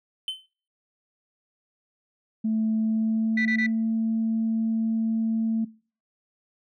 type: tone with exponential decay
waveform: triangle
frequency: 3065 Hz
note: G7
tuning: 40 cents flat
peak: -22 dBFS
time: 0.28-0.46 s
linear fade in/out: 1 ms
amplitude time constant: 37 ms
type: tone with pitch glide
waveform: sine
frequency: 220 to 224 Hz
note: A3 to A3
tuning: 0 to +31 cents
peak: -21 dBFS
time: 2.44-5.65 s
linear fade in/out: 10 ms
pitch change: +31 cents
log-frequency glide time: 2.76-3.64 s
type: tone bursts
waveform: sine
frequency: 1975.5 Hz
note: B6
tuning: in tune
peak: -21 dBFS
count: 3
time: 3.37-3.666 s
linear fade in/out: 5 ms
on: 84 ms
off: 22 ms
effects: noise-tail reverb RT60 0.4 s tail -22 dB re dry + tanh soft clip ceiling -17 dBFS